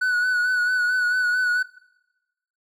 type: tone with vibrato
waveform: triangle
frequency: 1480 Hz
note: F#6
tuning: in tune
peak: -17 dBFS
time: 0.01-1.63 s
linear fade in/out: 10 ms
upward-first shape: sine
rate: 4.5 Hz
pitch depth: 34 cents each way
effects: noise-tail reverb RT60 1.0 s tail -22 dB re dry